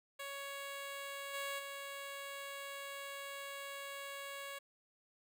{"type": "tone with level steps", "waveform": "10% pulse", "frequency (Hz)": 557, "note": "C#5", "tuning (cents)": 8, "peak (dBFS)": [-35, -31, -36], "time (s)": [0.19, 4.59], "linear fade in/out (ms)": 10, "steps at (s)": [1.33, 1.58], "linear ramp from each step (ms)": 20, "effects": []}